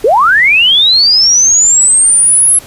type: linear sweep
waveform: sine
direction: up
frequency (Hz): 384 to 11000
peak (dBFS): -4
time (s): 0.04-2.59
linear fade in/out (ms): 5
effects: pink hiss -34 dBFS RMS until 2.66 s + resampled to 32000 Hz